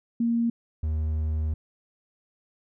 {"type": "tone pair in turn", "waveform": ["sine", "triangle"], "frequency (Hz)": [233.1, 77.79], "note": ["A#3", "D#2"], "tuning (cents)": [0, 0], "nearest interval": "octave + perfect fifth", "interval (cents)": 1900, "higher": "first", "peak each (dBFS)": [-21, -22], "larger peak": "first", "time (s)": [[0.2, 0.5], [0.83, 1.54]], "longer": "second", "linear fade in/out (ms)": 5, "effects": []}